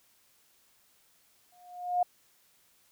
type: tone with exponential growth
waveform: sine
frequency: 715 Hz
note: F5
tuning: 41 cents sharp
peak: -21 dBFS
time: 1.52-2.03 s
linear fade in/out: 5 ms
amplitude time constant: 110 ms
effects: white hiss -66 dBFS RMS until 2.91 s